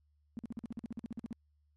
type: tone bursts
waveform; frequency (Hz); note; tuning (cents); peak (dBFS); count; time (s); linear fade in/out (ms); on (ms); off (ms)
sine; 230; A#3; -23; -37; 15; 0.37-1.328; 0; 20; 47
effects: added 74 Hz sine -69 dBFS peak until 1.76 s + AAC 32 kbps